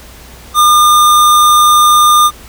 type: tone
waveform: square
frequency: 1208 Hz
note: D6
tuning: 48 cents sharp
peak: -5 dBFS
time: 0.54-2.31 s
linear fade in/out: 50 ms
effects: added 60 Hz sine -36 dBFS peak until 2.48 s + pink hiss -36 dBFS RMS until 2.48 s